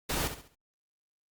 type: noise with echo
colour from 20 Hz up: pink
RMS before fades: -31 dBFS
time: 0.09-0.28 s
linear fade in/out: 10 ms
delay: 68 ms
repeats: 4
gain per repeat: -9 dB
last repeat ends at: 0.552 s
effects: Opus 48 kbps